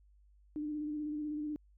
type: tone with vibrato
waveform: sine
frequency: 300 Hz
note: D4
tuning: 37 cents sharp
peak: -35 dBFS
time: 0.56-1.56 s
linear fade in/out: 0 ms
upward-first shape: square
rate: 16 Hz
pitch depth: 23 cents each way
effects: added 50 Hz sine -61 dBFS peak until 1.77 s